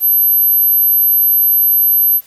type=tone; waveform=sine; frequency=12410 Hz; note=G9; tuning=19 cents flat; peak=-8 dBFS; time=0-2.21 s; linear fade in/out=50 ms; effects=white hiss -46 dBFS RMS until 2.26 s